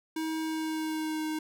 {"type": "tone with pitch glide", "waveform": "square", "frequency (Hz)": [318.3, 311.4], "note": ["D#4", "D#4"], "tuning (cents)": [39, 2], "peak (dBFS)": -31, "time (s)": [0.16, 1.39], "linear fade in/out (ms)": 5, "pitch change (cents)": -37, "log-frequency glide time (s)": [0.41, 1.25], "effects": []}